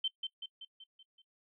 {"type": "tone with echo", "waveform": "sine", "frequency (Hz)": 3100, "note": "G7", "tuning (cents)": -20, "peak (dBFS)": -29, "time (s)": [0.04, 0.08], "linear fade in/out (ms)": 5, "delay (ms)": 190, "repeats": 6, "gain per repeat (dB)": -5, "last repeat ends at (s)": 1.22, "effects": ["noise-tail reverb RT60 0.1 s tail -21 dB re dry"]}